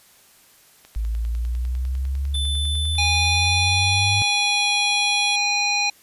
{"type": "click train", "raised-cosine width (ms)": 0.2, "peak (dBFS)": -27, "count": 27, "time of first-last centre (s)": [0.85, 3.455], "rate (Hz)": 9.98}
{"type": "exponential sweep", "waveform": "sine", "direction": "up", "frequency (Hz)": [53.8, 101.4], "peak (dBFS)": -21, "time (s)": [0.96, 4.22], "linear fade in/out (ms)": 0}
{"type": "tone with pitch glide", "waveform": "square", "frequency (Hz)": [3520, 3359], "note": ["A7", "G#7"], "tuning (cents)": [0, 19], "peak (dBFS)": -25, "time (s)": [2.34, 5.36], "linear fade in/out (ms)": 5, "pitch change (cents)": -81, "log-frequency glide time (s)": [3.26, 4.72]}
{"type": "harmonic tone", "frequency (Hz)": 820, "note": "G#5", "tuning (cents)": -22, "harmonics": [1, 3, 5, 7, 9], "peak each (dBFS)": [-26, -21, -24, -29, -38], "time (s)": [2.98, 5.9], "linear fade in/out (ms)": 5}
{"effects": ["white hiss -53 dBFS RMS until 6.02 s", "resampled to 32000 Hz"]}